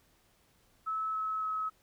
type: tone with pitch steps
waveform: sine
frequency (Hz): 1300 / 1291.8 / 1283.6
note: E6 / E6 / E6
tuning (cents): -24 / -35 / -46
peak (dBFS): -31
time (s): 0.86-1.7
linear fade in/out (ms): 20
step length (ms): 280
effects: pink hiss -68 dBFS RMS until 1.82 s